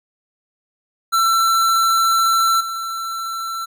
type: tone with level steps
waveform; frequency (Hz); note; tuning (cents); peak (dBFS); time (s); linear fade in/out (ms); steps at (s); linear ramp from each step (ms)
square; 1343; E6; +32; -14 / -24; 1.12-3.66; 20; 2.6; 10
effects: none